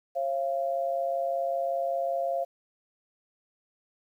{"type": "tone pair together", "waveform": "sine", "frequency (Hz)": [541, 686.2], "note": ["C#5", "F5"], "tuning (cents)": [-42, -31], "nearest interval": "major third", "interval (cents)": 411, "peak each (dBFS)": [-30, -28], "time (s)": [0.15, 2.45], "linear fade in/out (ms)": 20, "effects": ["10-bit"]}